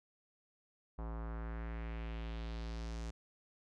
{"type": "tone with low-pass filter sweep", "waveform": "square", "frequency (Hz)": 56.3, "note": "A1", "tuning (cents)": 40, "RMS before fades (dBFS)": -42, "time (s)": [0.98, 3.11], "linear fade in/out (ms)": 10, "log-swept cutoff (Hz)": [1000, 7000], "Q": 1.9, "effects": []}